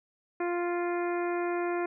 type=harmonic tone; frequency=349.2 Hz; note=F4; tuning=in tune; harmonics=1 / 2 / 3 / 4 / 5 / 6 / 7; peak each=-29 / -35 / -39 / -41 / -43 / -45 / -46 dBFS; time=0.4-1.86 s; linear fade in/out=5 ms; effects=none